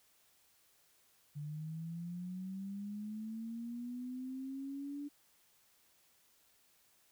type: linear sweep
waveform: sine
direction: up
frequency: 145 to 290.4 Hz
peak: -40 dBFS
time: 1.35-5.09 s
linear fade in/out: 20 ms
effects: white hiss -70 dBFS RMS until 7.11 s